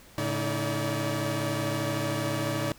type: tone cluster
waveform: sawtooth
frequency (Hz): 110.2 / 142.5 / 317.2 / 575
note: A2 / C#3 / D#4 / D5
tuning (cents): +3 / +48 / +33 / -37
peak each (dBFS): -29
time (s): 0.18-2.72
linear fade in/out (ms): 0
effects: pink hiss -53 dBFS RMS until 2.78 s